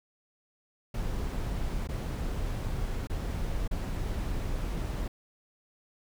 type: noise with dropouts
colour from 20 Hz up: brown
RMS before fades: -32 dBFS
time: 0.94-5.08 s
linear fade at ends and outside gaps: 5 ms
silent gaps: 1.874-1.888 / 3.072-3.097 / 3.678-3.711 s
effects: none